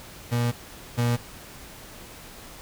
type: tone pair in turn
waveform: 35% pulse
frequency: 119.7 / 119.7 Hz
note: A#2 / A#2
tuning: +46 / +46 cents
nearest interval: unison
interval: 0 cents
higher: neither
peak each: -20 / -19 dBFS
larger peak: second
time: 0.31-0.52 / 0.97-1.17 s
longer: first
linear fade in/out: 20 ms
effects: pink hiss -44 dBFS RMS until 2.61 s